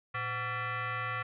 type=tone with frequency modulation; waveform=sine; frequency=116.1 Hz; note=A#2; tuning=7 cents flat; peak=-32 dBFS; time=0.14-1.23 s; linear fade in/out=10 ms; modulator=626 Hz; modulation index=3.4; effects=none